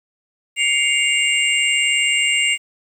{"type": "tone cluster", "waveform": "sine", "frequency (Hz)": [2108, 2247, 2804, 7530, 8260], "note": ["C7", "C#7", "F7", "A#8", "C9"], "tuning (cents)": [12, 23, 6, 16, -23], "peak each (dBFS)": [-21, -21, -18, -27, -27], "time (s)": [0.56, 2.58], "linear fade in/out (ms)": 50, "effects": ["8-bit"]}